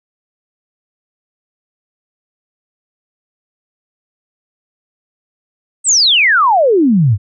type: exponential sweep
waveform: sine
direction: down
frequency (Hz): 8570 to 92.5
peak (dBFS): -7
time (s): 5.84-7.18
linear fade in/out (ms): 50
effects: none

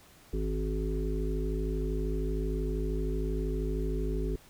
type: harmonic tone with a mistuned harmonic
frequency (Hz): 52.9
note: G#1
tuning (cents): +33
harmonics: 1 / 3 / 5 / 7 / 8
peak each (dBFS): -30 / -38 / -39 / -37 / -39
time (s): 0.33-4.36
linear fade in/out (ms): 5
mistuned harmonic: 1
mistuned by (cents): -79
effects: pink hiss -57 dBFS RMS until 4.49 s

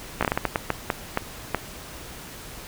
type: slowing click train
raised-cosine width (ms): 0.5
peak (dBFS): -6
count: 12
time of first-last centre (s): 0.21-1.547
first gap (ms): 16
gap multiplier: 1.37
effects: pink hiss -40 dBFS RMS until 2.67 s

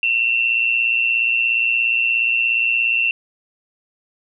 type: tone with amplitude modulation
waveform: sine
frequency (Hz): 2709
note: E7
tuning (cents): +47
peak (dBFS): -12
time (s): 0.03-3.11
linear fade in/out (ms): 2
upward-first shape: sine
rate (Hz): 117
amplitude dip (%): 65
effects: none

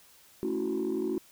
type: chord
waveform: sine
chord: F# minor seventh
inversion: first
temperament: equal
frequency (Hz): 220 / 277.2 / 329.6 / 370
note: A3 / C#4 / E4 / F#4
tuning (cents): 0 / 0 / 0 / 0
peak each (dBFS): -35 / -34 / -32 / -30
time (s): 0.43-1.18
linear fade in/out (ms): 0
effects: tanh soft clip ceiling -23 dBFS + white hiss -58 dBFS RMS until 1.31 s

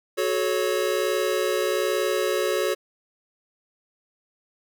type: chord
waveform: square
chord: F# minor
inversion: none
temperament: equal with one note detuned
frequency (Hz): 370 / 431.2 / 554.4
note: F#4 / A4 / C#5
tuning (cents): 0 / -35 / 0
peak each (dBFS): -27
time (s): 0.17-2.75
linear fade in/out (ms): 20
effects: none

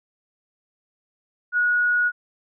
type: tone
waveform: sine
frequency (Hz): 1455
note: F#6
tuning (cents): -29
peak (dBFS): -17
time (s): 1.52-2.12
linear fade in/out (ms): 50
effects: none

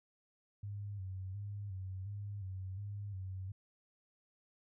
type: tone with vibrato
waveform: sine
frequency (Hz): 98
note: G2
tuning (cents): 0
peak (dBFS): -40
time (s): 0.63-3.52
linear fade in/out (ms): 5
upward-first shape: square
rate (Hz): 1.4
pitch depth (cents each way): 66
effects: none

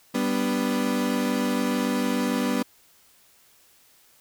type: chord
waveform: 35% pulse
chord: G major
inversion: none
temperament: equal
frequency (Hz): 196 / 246.9 / 293.7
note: G3 / B3 / D4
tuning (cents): 0 / 0 / 0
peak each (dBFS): -27 / -23 / -28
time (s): 0.14-2.63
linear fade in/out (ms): 10
effects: white hiss -58 dBFS RMS until 4.2 s

